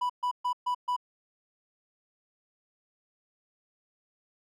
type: tone bursts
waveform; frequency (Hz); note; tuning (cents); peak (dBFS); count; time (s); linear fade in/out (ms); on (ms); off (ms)
triangle; 987.8; B5; 0; -24; 5; 0.01-0.965; 10; 87; 130
effects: none